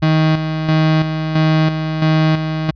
35% pulse tone with tremolo, 157.3 Hz, D#3, 19 cents sharp, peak -9 dBFS, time 0.02-2.71 s, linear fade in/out 10 ms, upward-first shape square, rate 1.5 Hz, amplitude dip 55%, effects added 60 Hz sine -40 dBFS peak until 2.75 s + resampled to 11025 Hz

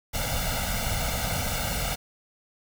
pink noise with comb filter, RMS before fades -28 dBFS, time 0.13-1.96 s, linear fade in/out 20 ms, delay 1.4 ms, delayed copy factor +1, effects none

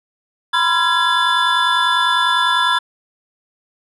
triangle tone cluster, 977 / 1027 / 1370 / 1669 / 3493 Hz, B5 / C6 / F6 / G#6 / A7, -19 / -33 / -34 / +8 / -13 cents, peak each -18 dBFS, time 0.53-2.79 s, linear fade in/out 10 ms, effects resampled to 32000 Hz

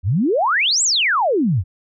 sine exponential two-way sweep, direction up then down, 78.7 to 8110 to 78.7 Hz, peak -14 dBFS, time 0.03-1.64 s, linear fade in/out 50 ms, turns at 0.83 s, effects none

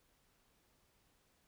silence, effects pink hiss -74 dBFS RMS until 1.47 s

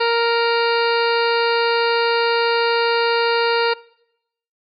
harmonic tone, 466.2 Hz, A#4, in tune, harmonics 1 / 2 / 3 / 4 / 5 / 6 / 8 / 9 / 10, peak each -18 / -21 / -24 / -29 / -30 / -27 / -32 / -29 / -30 dBFS, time 0-3.74 s, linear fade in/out 10 ms, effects noise-tail reverb RT60 0.8 s tail -22 dB re dry

